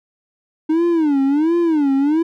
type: tone with vibrato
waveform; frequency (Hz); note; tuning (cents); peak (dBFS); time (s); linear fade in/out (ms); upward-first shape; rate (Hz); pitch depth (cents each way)
triangle; 305.4; D#4; -32; -11; 0.69-2.23; 10; sine; 1.4; 210
effects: none